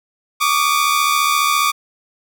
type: tone pair together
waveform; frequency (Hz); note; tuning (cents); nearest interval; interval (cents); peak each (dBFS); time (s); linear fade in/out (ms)
sawtooth; 1136 / 1210.6; C#6 / D#6; +42 / -48; minor second; 110; -13; 0.4-1.72; 20
effects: none

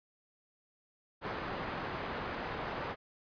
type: low-pass noise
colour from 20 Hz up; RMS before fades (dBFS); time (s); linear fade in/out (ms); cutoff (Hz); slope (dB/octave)
white; -39; 1.21-2.96; 50; 1300; 12
effects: resampled to 11025 Hz

